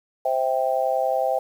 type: chord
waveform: sine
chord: C major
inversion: none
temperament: just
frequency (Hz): 523.3 / 654.1 / 784.9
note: C5 / E5 / G5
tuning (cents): 0 / -14 / +2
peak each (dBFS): -24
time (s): 0.25-1.39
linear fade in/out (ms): 5
effects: 8-bit